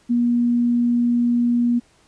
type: tone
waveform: sine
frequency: 239.5 Hz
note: A#3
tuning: 47 cents sharp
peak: -15 dBFS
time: 0.09-1.8 s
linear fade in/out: 20 ms
effects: pink hiss -57 dBFS RMS until 2.07 s + resampled to 22050 Hz